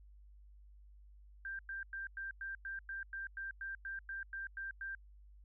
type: tone bursts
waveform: sine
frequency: 1580 Hz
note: G6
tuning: 13 cents sharp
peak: -40 dBFS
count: 15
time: 1.45-4.95 s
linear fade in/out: 2 ms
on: 140 ms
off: 100 ms
effects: added 50 Hz sine -56 dBFS peak until 5.44 s